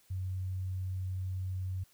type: tone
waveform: sine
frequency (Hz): 93.2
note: F#2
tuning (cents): +13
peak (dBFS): -33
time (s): 0.1-1.84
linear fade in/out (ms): 10
effects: white hiss -66 dBFS RMS until 1.93 s